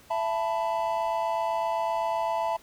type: chord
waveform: triangle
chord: E suspended fourth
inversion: none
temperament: equal with one note detuned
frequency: 667.7 / 880 / 987.8 Hz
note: E5 / A5 / B5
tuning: +22 / 0 / 0 cents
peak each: -27 / -27 / -30 dBFS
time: 0.1-2.57 s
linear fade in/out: 10 ms
effects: pink hiss -55 dBFS RMS until 2.62 s